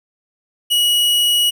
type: tone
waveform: 45% pulse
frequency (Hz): 2914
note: F#7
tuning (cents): -27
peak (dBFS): -12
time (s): 0.7-1.51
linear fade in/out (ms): 20
effects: none